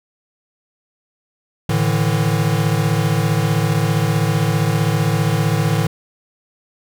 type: chord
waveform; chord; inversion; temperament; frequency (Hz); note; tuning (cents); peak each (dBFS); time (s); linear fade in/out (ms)
square; A suspended fourth; none; equal with one note detuned; 110 / 146.83 / 162.17; A2 / D3 / E3; 0 / 0 / -28; -20; 1.69-5.87; 5
effects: none